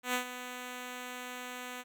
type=tone with ADSR envelope; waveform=5% pulse; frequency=249.2 Hz; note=B3; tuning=16 cents sharp; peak=-17 dBFS; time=0.03-1.84 s; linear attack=110 ms; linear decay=100 ms; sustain=-12 dB; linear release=38 ms; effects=none